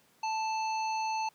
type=harmonic tone with a mistuned harmonic; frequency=880 Hz; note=A5; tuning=in tune; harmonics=1 / 3 / 5 / 7; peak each=-30 / -40 / -44 / -47 dBFS; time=0.23-1.29 s; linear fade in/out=5 ms; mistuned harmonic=5; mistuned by=-25 cents; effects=pink hiss -65 dBFS RMS until 1.34 s + high-pass 150 Hz 12 dB/octave